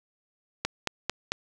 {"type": "click train", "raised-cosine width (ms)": 0.2, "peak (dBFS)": -9, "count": 4, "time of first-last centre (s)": [0.65, 1.32], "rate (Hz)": 4.48, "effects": []}